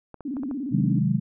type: clicks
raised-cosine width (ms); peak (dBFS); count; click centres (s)
1; -26; 5; 0.143 / 0.207 / 0.368 / 0.434 / 0.512
type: tone with vibrato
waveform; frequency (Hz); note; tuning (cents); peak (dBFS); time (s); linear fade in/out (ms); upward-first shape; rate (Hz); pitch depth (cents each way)
sine; 268.7; C4; +46; -27; 0.25-0.99; 5; square; 17; 140
type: chord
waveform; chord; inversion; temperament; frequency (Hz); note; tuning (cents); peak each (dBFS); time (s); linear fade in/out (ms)
sine; Ab dominant seventh; first; equal; 130.81 / 155.56 / 185 / 207.7; C3 / Eb3 / Gb3 / Ab3; 0 / 0 / 0 / 0; -25; 0.71-1.2; 20
effects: none